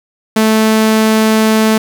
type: tone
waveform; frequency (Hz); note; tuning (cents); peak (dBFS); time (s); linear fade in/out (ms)
sawtooth; 219; A3; -8; -4; 0.36-1.78; 5
effects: 7-bit